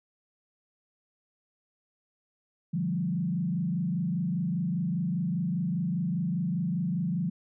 sine tone with frequency modulation, 174.61 Hz, F3, in tune, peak -26 dBFS, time 2.73-7.3 s, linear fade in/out 10 ms, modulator 25 Hz, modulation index 1.1, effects none

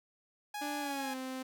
sawtooth tone, 830.6 Hz, G#5, in tune, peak -34 dBFS, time 0.54-1.14 s, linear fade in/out 5 ms
sawtooth tone with pitch glide, 293.7 to 260.1 Hz, D4 to C4, 0 to -10 cents, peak -34 dBFS, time 0.61-1.43 s, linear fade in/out 10 ms, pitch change -210 cents, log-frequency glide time 0.8-1.12 s
effects none

